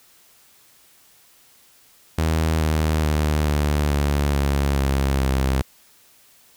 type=tone with pitch steps; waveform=sawtooth; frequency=80 / 77.9 / 75.86 / 73.87 / 71.93 / 70.05 / 68.21 / 66.42 Hz; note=D#2 / D#2 / D#2 / D2 / D2 / C#2 / C#2 / C2; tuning=+49 / +3 / -43 / +11 / -35 / +19 / -27 / +27 cents; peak=-14 dBFS; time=2.18-5.62 s; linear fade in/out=5 ms; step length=430 ms; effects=white hiss -54 dBFS RMS until 6.56 s